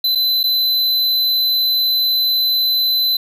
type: tone with dropouts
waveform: square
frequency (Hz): 4028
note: B7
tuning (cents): +33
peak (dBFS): -14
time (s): 0.04-3.17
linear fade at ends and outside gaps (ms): 5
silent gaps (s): 0.151-0.155 / 0.432-0.438
effects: none